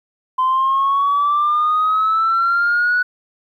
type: exponential sweep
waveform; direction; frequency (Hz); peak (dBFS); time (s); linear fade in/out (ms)
sine; up; 1026 to 1481; -12; 0.38-3.03; 10
effects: tanh soft clip ceiling -10 dBFS + 9-bit